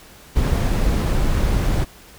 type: noise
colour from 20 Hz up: brown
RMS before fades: -18 dBFS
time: 0.35-1.85 s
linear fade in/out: 20 ms
effects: pink hiss -45 dBFS RMS until 2.18 s